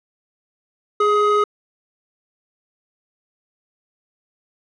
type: tone pair together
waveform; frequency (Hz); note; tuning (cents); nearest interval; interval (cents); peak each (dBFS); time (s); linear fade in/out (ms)
triangle; 415.1 / 1258.7; G#4 / D#6; -1 / +20; octave + perfect fifth; 1921; -13; 1-1.44; 5
effects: tanh soft clip ceiling -9 dBFS + resampled to 22050 Hz